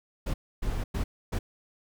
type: noise bursts at uneven times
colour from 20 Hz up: brown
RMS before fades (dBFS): -29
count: 4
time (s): 0.26-0.34 / 0.62-0.84 / 0.94-1.04 / 1.32-1.39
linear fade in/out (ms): 10
effects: none